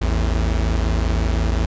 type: tone pair together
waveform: 45% pulse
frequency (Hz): 55.22 / 80.8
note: A1 / E2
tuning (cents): +7 / -34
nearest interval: perfect fifth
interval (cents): 659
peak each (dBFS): -18 / -22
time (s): 0.01-1.66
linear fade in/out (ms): 10
effects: resampled to 16000 Hz